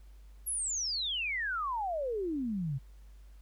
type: exponential sweep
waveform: sine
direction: down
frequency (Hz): 11630 to 127.1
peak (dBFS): -31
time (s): 0.46-2.79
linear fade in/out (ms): 20
effects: added 50 Hz sine -50 dBFS peak until 3.41 s + pink hiss -69 dBFS RMS until 3.41 s